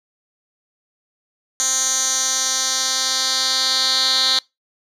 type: tone with band-pass filter sweep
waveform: 10% pulse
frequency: 261.6 Hz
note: C4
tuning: in tune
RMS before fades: -19 dBFS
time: 1.6-4.39 s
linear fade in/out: 0 ms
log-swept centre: 6500 to 4200 Hz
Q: 4.4
effects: noise-tail reverb RT60 0.2 s tail -24 dB re dry